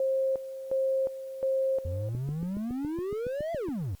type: tone with tremolo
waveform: sine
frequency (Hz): 532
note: C5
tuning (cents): +29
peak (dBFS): -24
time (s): 0-2.09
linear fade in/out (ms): 2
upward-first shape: square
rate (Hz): 1.4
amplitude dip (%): 75
type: exponential two-way sweep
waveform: triangle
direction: up then down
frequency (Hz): 82.41 to 690 to 82.41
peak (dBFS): -28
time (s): 1.85-3.95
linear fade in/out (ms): 0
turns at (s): 3.53
type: click train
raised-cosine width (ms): 3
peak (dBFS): -25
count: 12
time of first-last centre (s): 2.15-3.686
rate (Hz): 7.16
effects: white hiss -62 dBFS RMS until 4 s + Opus 48 kbps